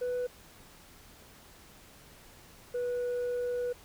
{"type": "tone pair in turn", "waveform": "sine", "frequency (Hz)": [494.5, 489.1], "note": ["B4", "B4"], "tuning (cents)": [2, -17], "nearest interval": "unison", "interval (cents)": 19, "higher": "first", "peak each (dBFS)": -27, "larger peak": "neither", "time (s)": [[0.01, 0.27], [2.74, 3.73]], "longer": "second", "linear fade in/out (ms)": 10, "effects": ["tanh soft clip ceiling -29 dBFS", "pink hiss -55 dBFS RMS until 3.84 s"]}